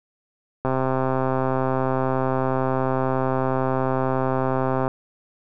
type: click train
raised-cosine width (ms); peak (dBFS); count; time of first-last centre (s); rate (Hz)
1; -9; 555; 0.65-4.879; 131
effects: none